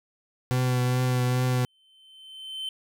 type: tone with vibrato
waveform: 40% pulse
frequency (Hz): 125.9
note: B2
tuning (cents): +34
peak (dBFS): -21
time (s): 0.51-1.65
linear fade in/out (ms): 0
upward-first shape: triangle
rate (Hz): 2.4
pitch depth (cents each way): 21
type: tone with exponential growth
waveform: triangle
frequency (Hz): 3081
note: G7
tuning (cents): -31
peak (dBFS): -27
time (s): 1.58-2.69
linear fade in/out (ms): 2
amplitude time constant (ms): 240
effects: none